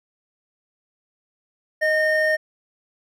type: tone pair together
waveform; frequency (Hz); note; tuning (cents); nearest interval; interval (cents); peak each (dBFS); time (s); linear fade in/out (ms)
triangle; 622.3 / 1833.8; D#5 / A#6; 0 / -29; octave + perfect fifth; 1871; -18; 1.81-2.37; 20
effects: none